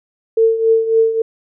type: tone with tremolo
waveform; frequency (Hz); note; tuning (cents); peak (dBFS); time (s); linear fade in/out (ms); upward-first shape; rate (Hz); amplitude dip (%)
sine; 449.7; A4; +38; -7; 0.37-1.22; 5; triangle; 3.6; 75
effects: none